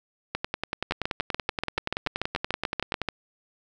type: two click trains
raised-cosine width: 0.3 ms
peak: -11 / -10 dBFS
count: 29 / 16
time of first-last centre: 0.35-3.017 / 0.91-3.087 s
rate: 10.5 / 6.89 Hz
effects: none